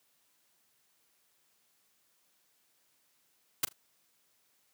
white noise with echo, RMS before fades -27 dBFS, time 3.63-3.65 s, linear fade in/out 5 ms, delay 39 ms, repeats 2, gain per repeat -15 dB, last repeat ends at 3.728 s, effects white hiss -72 dBFS RMS until 4.73 s + high-pass 100 Hz 12 dB/octave

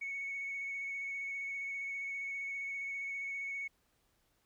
sine tone with vibrato, 2217 Hz, C#7, in tune, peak -36 dBFS, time 0.01-3.68 s, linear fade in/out 10 ms, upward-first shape square, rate 15 Hz, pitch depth 12 cents each way, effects tanh soft clip ceiling -33 dBFS + pink hiss -75 dBFS RMS until 4.45 s

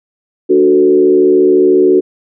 sine tone with frequency modulation, 370 Hz, F#4, in tune, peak -5 dBFS, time 0.49-2.01 s, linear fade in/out 20 ms, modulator 74.1 Hz, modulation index 0.88, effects none

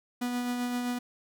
45% pulse tone with tremolo, 245.1 Hz, B3, 13 cents flat, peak -28 dBFS, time 0.21-0.99 s, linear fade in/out 10 ms, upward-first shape sine, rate 7.7 Hz, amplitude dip 30%, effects none

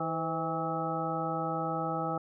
harmonic tone with a mistuned harmonic, 161.8 Hz, E3, 32 cents flat, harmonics 1 / 2 / 3 / 4 / 5 / 7 / 8, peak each -37 / -38 / -38 / -39 / -35 / -45 / -36 dBFS, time 0-2.18 s, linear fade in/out 5 ms, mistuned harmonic 3, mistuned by +66 cents, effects none

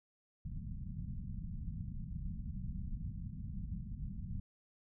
pink low-pass noise, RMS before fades -42 dBFS, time 0.45-4.4 s, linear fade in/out 5 ms, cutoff 210 Hz, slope 48 dB/octave, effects none

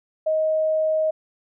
sine tone, 628 Hz, D#5, 16 cents sharp, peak -18 dBFS, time 0.26-1.11 s, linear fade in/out 10 ms, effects none

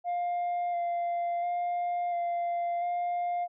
sine tone with vibrato, 698.5 Hz, F5, in tune, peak -25 dBFS, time 0.04-3.48 s, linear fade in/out 50 ms, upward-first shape square, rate 0.72 Hz, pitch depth 13 cents each way, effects tanh soft clip ceiling -27 dBFS

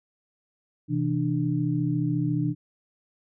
sine tone cluster, 129.2 / 163.4 / 297.1 Hz, C3 / E3 / D4, -21 / -15 / +20 cents, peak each -27 dBFS, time 0.88-2.55 s, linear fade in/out 50 ms, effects none

